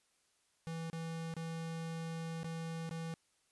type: tone with dropouts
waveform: square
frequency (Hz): 164.1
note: E3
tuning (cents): -8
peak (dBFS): -40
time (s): 0.67-3.14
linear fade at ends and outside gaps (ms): 0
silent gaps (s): 0.9-0.93 / 1.34-1.366 / 2.432-2.444 / 2.893-2.91
effects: white hiss -75 dBFS RMS until 3.51 s + resampled to 24000 Hz